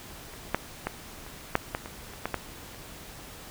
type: clicks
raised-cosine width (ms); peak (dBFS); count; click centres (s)
0.5; -29 / -8 / -13 / -30 / -6 / -13 / -23 / -29 / -13 / -12 / -30; 11; 0.338 / 0.546 / 0.87 / 1.265 / 1.554 / 1.749 / 1.859 / 2.136 / 2.256 / 2.343 / 2.746
effects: pink hiss -45 dBFS RMS until 3.5 s